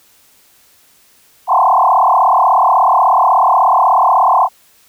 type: tone with frequency modulation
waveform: sine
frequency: 892 Hz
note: A5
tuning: 23 cents sharp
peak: -7 dBFS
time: 1.47-4.49 s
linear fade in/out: 50 ms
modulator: 36.4 Hz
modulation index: 5.2
effects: white hiss -50 dBFS RMS until 4.88 s